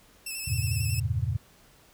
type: tone with vibrato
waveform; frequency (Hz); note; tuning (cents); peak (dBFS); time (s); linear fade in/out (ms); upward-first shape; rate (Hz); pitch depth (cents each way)
10% pulse; 2637; E7; 0; -25; 0.26-1; 5; square; 11; 32
type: chord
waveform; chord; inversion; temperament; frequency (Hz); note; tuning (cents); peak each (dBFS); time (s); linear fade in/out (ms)
sine; E diminished seventh; none; equal with one note detuned; 82.41 / 98 / 115.07 / 138.59; E2 / G2 / Bb2 / Db3; 0 / 0 / -22 / 0; -31 / -31 / -29 / -33; 0.47-1.37; 10
effects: pink hiss -58 dBFS RMS until 1.93 s